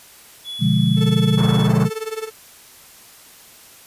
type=tone; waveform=triangle; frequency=3401 Hz; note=G#7; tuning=40 cents sharp; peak=-26 dBFS; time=0.44-1.7 s; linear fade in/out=50 ms
type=chord; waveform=sine; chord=B diminished seventh; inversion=none; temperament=equal with one note detuned; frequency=122.48 / 146.83 / 174.61 / 207.7 Hz; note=B2 / D3 / F3 / Ab3; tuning=-14 / 0 / 0 / 0 cents; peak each=-19 dBFS; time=0.59-1.9 s; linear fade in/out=50 ms
type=tone with tremolo; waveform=45% pulse; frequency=440 Hz; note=A4; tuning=in tune; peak=-22 dBFS; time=0.96-2.31 s; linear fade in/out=50 ms; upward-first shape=sine; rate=19 Hz; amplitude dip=85%
type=low-pass noise; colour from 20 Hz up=white; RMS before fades=-28 dBFS; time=1.37-1.86 s; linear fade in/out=20 ms; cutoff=1300 Hz; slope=24 dB/octave
effects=white hiss -45 dBFS RMS until 3.86 s + resampled to 32000 Hz